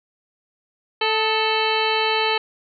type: harmonic tone with a mistuned harmonic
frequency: 440 Hz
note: A4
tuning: in tune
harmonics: 1 / 2 / 3 / 4 / 5 / 6 / 7 / 9 / 10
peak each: -24 / -23 / -29 / -30 / -29 / -26 / -26 / -29 / -33 dBFS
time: 1.01-2.38 s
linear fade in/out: 5 ms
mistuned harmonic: 3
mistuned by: -48 cents
effects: none